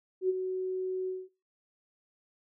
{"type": "tone with ADSR envelope", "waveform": "sine", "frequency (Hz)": 372.7, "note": "F#4", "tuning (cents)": 13, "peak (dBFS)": -22, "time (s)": [0.21, 1.29], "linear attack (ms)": 83, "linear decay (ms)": 27, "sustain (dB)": -8, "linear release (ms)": 210, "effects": ["noise-tail reverb RT60 0.3 s tail -24 dB re dry"]}